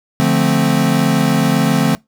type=chord; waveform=square; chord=D minor seventh; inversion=none; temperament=equal; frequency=146.83 / 174.61 / 220 / 261.6 Hz; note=D3 / F3 / A3 / C4; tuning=0 / 0 / 0 / 0 cents; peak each=-18 dBFS; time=0.2-1.95 s; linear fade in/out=0 ms; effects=noise-tail reverb RT60 0.2 s tail -24 dB re dry